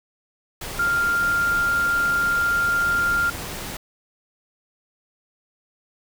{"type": "tone in noise", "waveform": "sine", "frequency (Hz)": 1396.9, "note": "F6", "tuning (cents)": 0, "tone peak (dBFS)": -18, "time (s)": [0.79, 3.3], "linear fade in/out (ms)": 5, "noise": "pink", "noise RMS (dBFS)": -32, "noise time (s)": [0.61, 3.77], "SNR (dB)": 11, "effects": []}